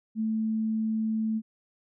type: tone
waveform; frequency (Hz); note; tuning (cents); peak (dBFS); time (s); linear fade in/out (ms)
sine; 220; A3; 0; -25; 0.15-1.42; 50
effects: none